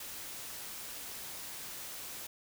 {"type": "noise", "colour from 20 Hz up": "white", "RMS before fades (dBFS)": -44, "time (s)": [0, 2.27], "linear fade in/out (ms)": 5, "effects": []}